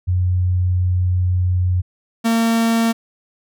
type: tone pair in turn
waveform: sine / 45% pulse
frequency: 90.6 / 228.3 Hz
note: F#2 / A#3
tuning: -36 / -36 cents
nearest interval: octave + major third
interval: 1600 cents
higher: second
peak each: -14 dBFS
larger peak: neither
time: 0.07-1.82 / 2.24-2.93 s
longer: first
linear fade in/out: 20 ms
effects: none